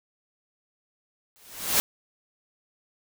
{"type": "noise with exponential growth", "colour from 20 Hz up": "white", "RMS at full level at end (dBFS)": -19, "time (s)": [1.36, 1.8], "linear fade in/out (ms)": 0, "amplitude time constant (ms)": 94, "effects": []}